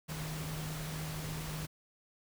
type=tone in noise; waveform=sine; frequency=155.56 Hz; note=D#3; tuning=in tune; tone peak=-39 dBFS; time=0.08-1.67 s; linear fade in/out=20 ms; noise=pink; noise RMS=-43 dBFS; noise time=0.08-1.67 s; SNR=+1 dB; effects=none